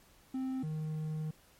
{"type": "tone pair in turn", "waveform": "triangle", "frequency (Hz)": [261.6, 155.55], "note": ["C4", "D#3"], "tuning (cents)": [0, 0], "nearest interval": "major sixth", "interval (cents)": 900, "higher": "first", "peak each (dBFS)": [-31, -32], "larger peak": "first", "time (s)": [[0.34, 0.63], [0.63, 1.31]], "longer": "second", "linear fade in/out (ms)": 5, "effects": ["pink hiss -63 dBFS RMS until 1.59 s", "MP3 64 kbps"]}